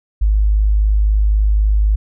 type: tone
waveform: sine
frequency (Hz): 51.91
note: G#1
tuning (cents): 0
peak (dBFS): -10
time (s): 0.21-1.96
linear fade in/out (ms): 10
effects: none